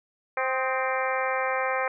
harmonic tone with a mistuned harmonic, 261.6 Hz, C4, in tune, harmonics 2 / 3 / 4 / 5 / 6 / 7 / 8 / 9, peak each -29 / -31 / -32 / -33 / -34 / -34 / -35 / -36 dBFS, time 0.37-1.88 s, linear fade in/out 2 ms, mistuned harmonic 5, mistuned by -55 cents, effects none

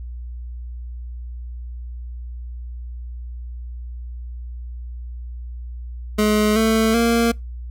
25% pulse tone with pitch steps, 212.1 / 222 / 232.4 Hz, G#3 / A3 / A#3, +37 / +16 / -5 cents, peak -11 dBFS, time 6.18-7.32 s, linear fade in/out 10 ms, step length 380 ms, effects noise-tail reverb RT60 0.2 s tail -25 dB re dry + added 60 Hz sine -29 dBFS peak until 7.7 s

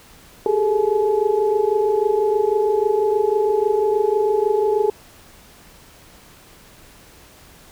sine tone cluster, 392.5 / 416.2 / 442.4 / 853 Hz, G4 / G#4 / A4 / G#5, +2 / +4 / +9 / +46 cents, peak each -23 / -18 / -21 / -25 dBFS, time 0.46-4.9 s, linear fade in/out 2 ms, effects pink hiss -47 dBFS RMS until 7.71 s

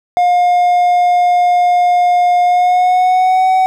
triangle tone with pitch glide, 712 to 751.3 Hz, F5 to F#5, +33 to +26 cents, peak -6 dBFS, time 0.17-3.66 s, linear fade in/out 0 ms, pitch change +93 cents, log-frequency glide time 2.43-3.48 s, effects none

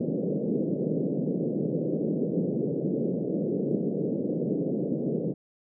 pink band-pass noise, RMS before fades -28 dBFS, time 0-5.34 s, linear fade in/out 10 ms, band 150 to 520 Hz, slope 48 dB/octave, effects none

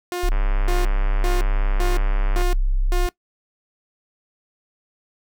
sawtooth tone bursts, 355.6 Hz, F4, 31 cents sharp, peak -20 dBFS, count 6, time 0.12-3.09 s, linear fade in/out 0 ms, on 170 ms, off 390 ms
sine tone, 32.88 Hz, C1, 9 cents sharp, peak -16 dBFS, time 0.23-3.07 s, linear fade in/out 10 ms
click train, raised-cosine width 0.5 ms, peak -17 dBFS, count 213, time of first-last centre 0.32-2.419 s, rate 101 Hz
effects noise-tail reverb RT60 0.1 s tail -21 dB re dry

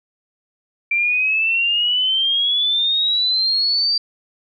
sine exponential sweep, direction up, 2349 to 4699 Hz, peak -15 dBFS, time 0.91-3.98 s, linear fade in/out 5 ms, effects none

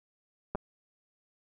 clicks, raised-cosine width 1 ms, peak -18 / -21 dBFS, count 2, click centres 0.55 / 0.555 s, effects none

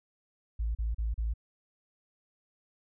sine tone bursts, 55.6 Hz, A1, 19 cents sharp, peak -27 dBFS, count 4, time 0.59-1.338 s, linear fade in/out 10 ms, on 160 ms, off 36 ms, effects tanh soft clip ceiling -24 dBFS

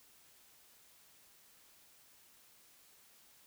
silence, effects white hiss -64 dBFS RMS until 3.46 s

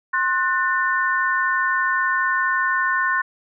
sine tone cluster, 1059 / 1479 / 1794 Hz, C6 / F#6 / A6, +21 / -1 / +33 cents, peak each -22 dBFS, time 0.13-3.22 s, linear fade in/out 10 ms, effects none

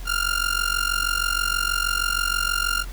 sawtooth tone with amplitude modulation, 1400 Hz, F6, 4 cents sharp, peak -14 dBFS, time 0.05-2.85 s, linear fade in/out 50 ms, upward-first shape sine, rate 46.3 Hz, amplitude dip 90%, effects added 42 Hz sine -30 dBFS peak until 2.92 s + pink hiss -44 dBFS RMS until 2.92 s

